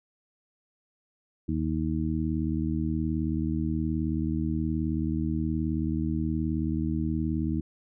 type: harmonic tone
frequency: 78.8 Hz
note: D#2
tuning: 23 cents sharp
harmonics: 1 / 2 / 3 / 4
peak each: -31 / -31 / -31 / -31 dBFS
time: 1.48-7.61 s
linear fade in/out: 10 ms
effects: none